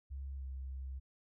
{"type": "tone with pitch glide", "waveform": "sine", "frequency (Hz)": [68, 66.14], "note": ["C#2", "C2"], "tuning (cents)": [-33, 19], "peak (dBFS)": -40, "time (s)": [0.1, 1], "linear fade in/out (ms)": 20, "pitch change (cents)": -48, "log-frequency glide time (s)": [0.37, 0.44], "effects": []}